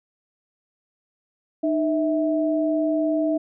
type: tone pair together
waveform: sine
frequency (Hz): 306.8 / 650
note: D#4 / E5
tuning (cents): -24 / -24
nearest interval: octave + minor second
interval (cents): 1300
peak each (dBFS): -21 / -23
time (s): 1.63-3.38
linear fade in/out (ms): 10
effects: none